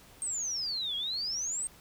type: exponential two-way sweep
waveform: sine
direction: down then up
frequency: 8560 to 3246 to 8560 Hz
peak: -31 dBFS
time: 0.22-1.67 s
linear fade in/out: 0 ms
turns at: 0.96 s
effects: pink hiss -56 dBFS RMS until 1.8 s